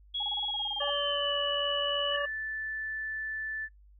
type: tone with pitch glide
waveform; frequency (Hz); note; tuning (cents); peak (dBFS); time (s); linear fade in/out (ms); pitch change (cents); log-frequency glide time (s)
sine; 3334 to 2953; G#7 to F#7; +6 to -4; -30; 0.14-2.17; 10; -210; 0.47-1.34
type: tone bursts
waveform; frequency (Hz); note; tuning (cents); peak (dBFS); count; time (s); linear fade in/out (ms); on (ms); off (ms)
sine; 830.6; G#5; 0; -36; 13; 0.2-0.902; 5; 30; 26
type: harmonic tone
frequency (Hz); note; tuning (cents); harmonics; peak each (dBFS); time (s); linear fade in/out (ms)
574; D5; -40; 1 / 2 / 3 / 5; -32 / -35 / -37 / -39; 0.8-2.26; 10
type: tone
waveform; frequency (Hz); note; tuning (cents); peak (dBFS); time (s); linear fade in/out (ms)
sine; 1754; A6; -6; -33; 2.1-3.69; 50
effects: noise-tail reverb RT60 0.1 s tail -18 dB re dry + added 50 Hz sine -54 dBFS peak until 3.99 s